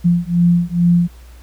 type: beating tone pair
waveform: sine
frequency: 172.2 / 174.5 Hz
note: F3 / F3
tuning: -24 / -1 cents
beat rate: 2.3 Hz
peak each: -14 dBFS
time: 0.04-1.08 s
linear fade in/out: 20 ms
effects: added 60 Hz sine -37 dBFS peak until 1.42 s + pink hiss -49 dBFS RMS until 1.42 s